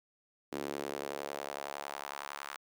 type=tone with high-pass filter sweep; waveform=sawtooth; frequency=70.9 Hz; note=C#2; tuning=40 cents sharp; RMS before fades=-41 dBFS; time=0.52-2.57 s; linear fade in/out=10 ms; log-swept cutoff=320 to 1200 Hz; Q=1.7; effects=none